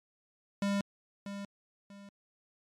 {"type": "tone with echo", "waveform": "square", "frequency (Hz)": 200, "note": "G3", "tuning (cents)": 35, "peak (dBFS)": -29, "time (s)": [0.62, 0.81], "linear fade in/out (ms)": 2, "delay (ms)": 640, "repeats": 2, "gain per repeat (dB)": -10, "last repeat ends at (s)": 2.09, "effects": ["low-pass 8000 Hz 12 dB/octave", "MP3 96 kbps"]}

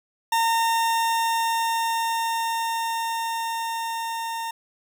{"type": "tone with level ramp", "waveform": "40% pulse", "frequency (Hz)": 914, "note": "A#5", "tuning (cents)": -34, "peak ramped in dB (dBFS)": [-18, -27], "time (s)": [0.32, 4.51], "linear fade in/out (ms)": 5, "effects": []}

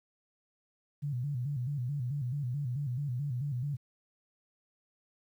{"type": "tone with vibrato", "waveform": "sine", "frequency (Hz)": 133.3, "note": "C3", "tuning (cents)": 33, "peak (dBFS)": -31, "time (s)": [1.02, 3.77], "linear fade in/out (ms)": 20, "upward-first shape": "square", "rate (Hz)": 4.6, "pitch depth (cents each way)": 140, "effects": ["11-bit"]}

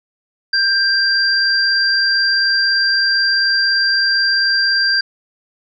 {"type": "tone pair together", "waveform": "sine", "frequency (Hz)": [1582, 4741], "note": ["G6", "D8"], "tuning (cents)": [15, 16], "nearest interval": "octave + perfect fifth", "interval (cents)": 1901, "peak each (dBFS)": -15, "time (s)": [0.53, 5.01], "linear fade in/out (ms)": 5, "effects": []}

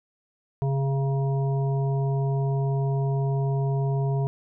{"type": "harmonic tone with a mistuned harmonic", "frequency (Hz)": 136.9, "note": "C#3", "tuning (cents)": -21, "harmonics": [1, 3, 5, 7], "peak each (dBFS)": [-22, -32, -36, -39], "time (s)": [0.62, 4.27], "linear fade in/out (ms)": 0, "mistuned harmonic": 7, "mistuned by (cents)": -17, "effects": []}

